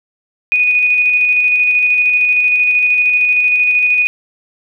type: tone with tremolo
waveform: sine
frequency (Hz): 2477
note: D#7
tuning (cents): -8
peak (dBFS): -8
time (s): 0.52-4.07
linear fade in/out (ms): 0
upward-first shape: square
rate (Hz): 13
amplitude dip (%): 25
effects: none

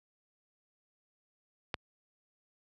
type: click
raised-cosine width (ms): 0.3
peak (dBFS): -16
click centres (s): 1.742
effects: high-pass 60 Hz 12 dB/octave

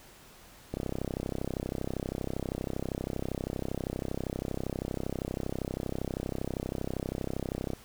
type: click train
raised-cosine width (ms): 2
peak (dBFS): -19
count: 229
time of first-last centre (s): 0.74-7.734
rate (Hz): 32.6
effects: pink hiss -54 dBFS RMS until 7.84 s

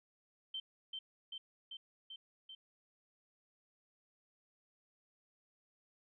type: tone with echo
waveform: sine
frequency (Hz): 3114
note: G7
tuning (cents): -12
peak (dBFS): -39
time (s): 0.54-0.6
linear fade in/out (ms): 5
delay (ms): 390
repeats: 5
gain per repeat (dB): -2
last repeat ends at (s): 2.55
effects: none

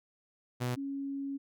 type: tone pair in turn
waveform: sawtooth / sine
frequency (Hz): 123.7 / 276.5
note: B2 / C#4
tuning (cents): +3 / -4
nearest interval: octave + major second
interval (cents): 1393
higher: second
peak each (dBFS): -27 / -34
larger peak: first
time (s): 0.6-0.76 / 0.76-1.38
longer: second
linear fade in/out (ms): 20
effects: none

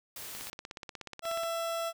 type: noise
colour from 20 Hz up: white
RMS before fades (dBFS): -43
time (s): 0.16-0.5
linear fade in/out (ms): 2
type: click train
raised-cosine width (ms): 0.2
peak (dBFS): -24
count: 19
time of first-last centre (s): 0.35-1.434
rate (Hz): 16.6
type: tone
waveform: 30% pulse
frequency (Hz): 667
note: E5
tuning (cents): +20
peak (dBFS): -29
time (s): 1.22-1.93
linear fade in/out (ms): 50
effects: none

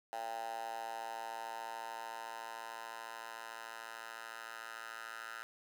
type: tone with high-pass filter sweep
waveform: 10% pulse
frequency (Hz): 113.6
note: A#2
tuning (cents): -44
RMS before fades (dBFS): -45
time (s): 0.13-5.43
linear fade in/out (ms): 0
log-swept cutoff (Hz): 780 to 1300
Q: 6.2
effects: none

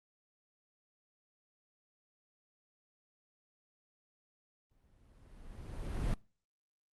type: noise with exponential growth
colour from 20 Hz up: brown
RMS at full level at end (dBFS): -32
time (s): 4.71-6.14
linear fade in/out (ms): 1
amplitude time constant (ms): 310
effects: noise-tail reverb RT60 0.4 s tail -26 dB re dry + Opus 32 kbps

